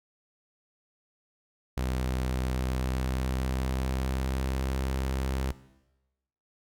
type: tone with pitch glide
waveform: sawtooth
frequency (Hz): 63.8 to 66.01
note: C2 to C2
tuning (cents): -43 to +16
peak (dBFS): -24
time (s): 1.77-5.52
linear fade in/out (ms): 5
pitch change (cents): +59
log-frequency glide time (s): 2.45-4.71
effects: noise-tail reverb RT60 1.0 s tail -17 dB re dry